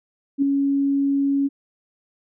sine tone with ADSR envelope, 278.2 Hz, C#4, 6 cents sharp, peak -13 dBFS, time 0.38-1.49 s, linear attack 42 ms, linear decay 4 ms, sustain -4 dB, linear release 28 ms, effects none

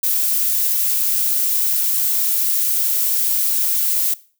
violet noise, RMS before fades -18 dBFS, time 0.03-4.14 s, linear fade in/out 5 ms, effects noise-tail reverb RT60 0.4 s tail -19 dB re dry

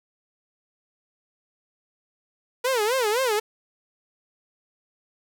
sawtooth tone with vibrato, 470.2 Hz, A#4, 15 cents sharp, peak -17 dBFS, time 2.64-3.4 s, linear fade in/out 10 ms, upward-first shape sine, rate 3.9 Hz, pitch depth 220 cents each way, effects 9-bit

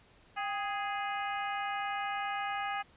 harmonic tone with a mistuned harmonic, 415.3 Hz, G#4, in tune, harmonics 2 / 3 / 4 / 5 / 6 / 7, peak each -35 / -39 / -41 / -43 / -45 / -46 dBFS, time 0.36-2.83 s, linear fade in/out 20 ms, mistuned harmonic 2, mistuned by -69 cents, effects pink hiss -62 dBFS RMS until 2.96 s + resampled to 8000 Hz

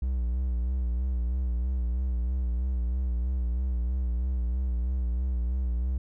triangle tone with vibrato, 61.74 Hz, B1, in tune, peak -23 dBFS, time 0.02-5.98 s, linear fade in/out 5 ms, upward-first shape sine, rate 3.1 Hz, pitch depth 79 cents each way, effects none

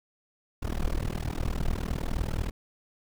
brown noise with amplitude modulation, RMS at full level -25 dBFS, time 0.62-2.51 s, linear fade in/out 10 ms, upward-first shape sine, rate 39.7 Hz, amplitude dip 100%, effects none

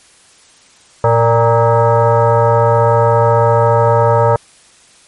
sine tone with frequency modulation, 234.7 Hz, A#3, 12 cents sharp, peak -7 dBFS, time 1.04-4.36 s, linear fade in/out 2 ms, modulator 349 Hz, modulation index 2.5, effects white hiss -46 dBFS RMS until 5.07 s + MP3 48 kbps

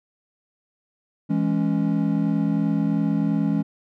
triangle chord, C# minor, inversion first, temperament equal, 164.81 / 207.7 / 277.2 Hz, E3 / G#3 / C#4, 0 / 0 / 0 cents, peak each -22 / -21 / -22 dBFS, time 1.29-3.63 s, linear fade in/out 20 ms, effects none

